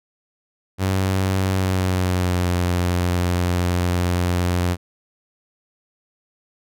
sawtooth tone with pitch glide, 95.1 to 88.73 Hz, F#2 to F2, +48 to +28 cents, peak -14 dBFS, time 0.78-4.77 s, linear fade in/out 50 ms, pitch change -120 cents, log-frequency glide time 1.49-2.52 s, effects none

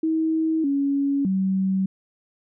sine tone with pitch steps, 319.8 / 279.5 / 190.8 Hz, D#4 / C#4 / G3, +48 / +14 / -47 cents, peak -19 dBFS, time 0.03-1.86 s, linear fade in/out 5 ms, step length 610 ms, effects none

